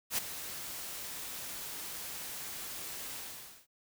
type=noise with ADSR envelope; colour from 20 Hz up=white; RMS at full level=-30 dBFS; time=0.1-3.67 s; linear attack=78 ms; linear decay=13 ms; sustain=-12 dB; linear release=520 ms; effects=none